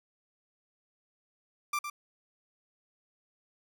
30% pulse tone with echo, 1180 Hz, D6, 8 cents sharp, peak -26 dBFS, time 1.73-1.79 s, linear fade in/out 5 ms, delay 110 ms, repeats 1, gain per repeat -7 dB, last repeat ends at 1.9 s, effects none

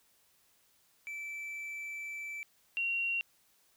triangle / sine tone pair in turn, 2323 / 2750 Hz, D7 / F7, -20 / -27 cents, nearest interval minor third, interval 293 cents, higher second, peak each -37 / -30 dBFS, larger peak second, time 1.07-2.43 / 2.77-3.21 s, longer first, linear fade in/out 0 ms, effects white hiss -69 dBFS RMS until 3.76 s

